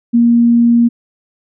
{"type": "tone", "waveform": "sine", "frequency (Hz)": 235.6, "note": "A#3", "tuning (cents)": 19, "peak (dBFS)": -6, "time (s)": [0.13, 0.89], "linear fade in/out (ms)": 20, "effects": []}